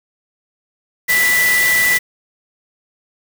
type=tone in noise; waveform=sine; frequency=1975.5 Hz; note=B6; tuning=in tune; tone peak=-12 dBFS; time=1.08-1.99 s; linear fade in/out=20 ms; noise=white; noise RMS=-20 dBFS; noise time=1.08-1.99 s; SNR=+5 dB; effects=none